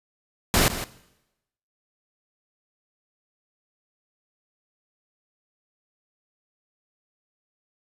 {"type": "noise with echo", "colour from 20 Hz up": "pink", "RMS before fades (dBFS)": -19, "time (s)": [0.54, 0.68], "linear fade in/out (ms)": 0, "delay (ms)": 160, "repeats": 1, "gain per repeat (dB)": -12, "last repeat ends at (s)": 0.84, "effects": ["noise-tail reverb RT60 0.9 s tail -18 dB re dry", "resampled to 32000 Hz"]}